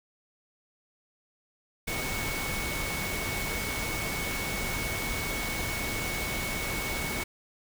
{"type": "tone in noise", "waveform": "sine", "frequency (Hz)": 2217, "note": "C#7", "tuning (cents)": 0, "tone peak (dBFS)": -35, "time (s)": [1.87, 7.24], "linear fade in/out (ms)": 10, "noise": "pink", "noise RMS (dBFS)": -33, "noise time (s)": [1.87, 7.24], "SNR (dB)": -5, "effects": []}